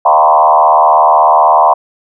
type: tone with frequency modulation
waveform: sine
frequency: 850 Hz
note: G#5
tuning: 40 cents sharp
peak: -4 dBFS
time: 0.05-1.74 s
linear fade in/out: 10 ms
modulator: 76.2 Hz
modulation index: 2.9
effects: none